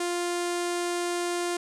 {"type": "tone with low-pass filter", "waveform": "sawtooth", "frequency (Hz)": 349.7, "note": "F4", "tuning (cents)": 2, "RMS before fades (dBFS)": -29, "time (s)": [0, 1.57], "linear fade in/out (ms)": 5, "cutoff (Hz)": 8900, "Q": 2.2, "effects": []}